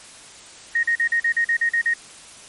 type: tone bursts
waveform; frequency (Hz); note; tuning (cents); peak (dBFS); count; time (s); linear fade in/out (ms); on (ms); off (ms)
sine; 1864.7; A#6; 0; -16; 10; 0.75-1.938; 5; 81; 42
effects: white hiss -43 dBFS RMS until 2.48 s + MP3 48 kbps